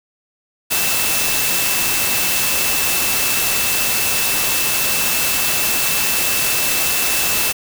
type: tone in noise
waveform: sine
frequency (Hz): 2649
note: E7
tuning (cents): +8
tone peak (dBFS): -24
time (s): 0.7-7.53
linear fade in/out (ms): 20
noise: white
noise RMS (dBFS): -18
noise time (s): 0.7-7.53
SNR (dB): -9
effects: none